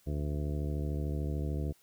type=harmonic tone; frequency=73.42 Hz; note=D2; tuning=in tune; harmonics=1 / 2 / 3 / 4 / 5 / 6 / 7 / 9; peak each=-33 / -36 / -44 / -42 / -45 / -47 / -48 / -51 dBFS; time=0.06-1.73 s; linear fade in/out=20 ms; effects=white hiss -66 dBFS RMS until 1.82 s